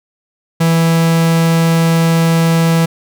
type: tone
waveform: 45% pulse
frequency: 164.9 Hz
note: E3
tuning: 1 cent sharp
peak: -9 dBFS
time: 0.6-2.86 s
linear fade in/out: 10 ms
effects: none